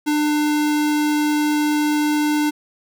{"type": "tone", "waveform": "square", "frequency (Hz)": 299.2, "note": "D4", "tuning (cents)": 32, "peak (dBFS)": -17, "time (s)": [0.06, 2.51], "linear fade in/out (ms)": 20, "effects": []}